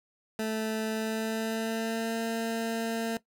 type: tone with pitch glide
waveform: 20% pulse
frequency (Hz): 219.3 to 227.2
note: A3 to A#3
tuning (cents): -6 to -44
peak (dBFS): -24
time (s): 0.39-3.17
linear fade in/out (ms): 2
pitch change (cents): +62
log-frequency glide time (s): 0.9-2.19
effects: noise-tail reverb RT60 0.1 s tail -17 dB re dry